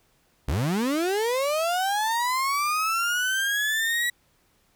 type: linear sweep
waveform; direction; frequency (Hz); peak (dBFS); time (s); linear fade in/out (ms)
35% pulse; up; 56.6 to 1942; -21; 0.48-4.1; 5
effects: pink hiss -65 dBFS RMS until 4.75 s